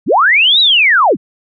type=linear two-way sweep; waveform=sine; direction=up then down; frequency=116.54 to 3963 to 116.54 Hz; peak=-6 dBFS; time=0.06-1.17 s; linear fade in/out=50 ms; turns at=0.6 s; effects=none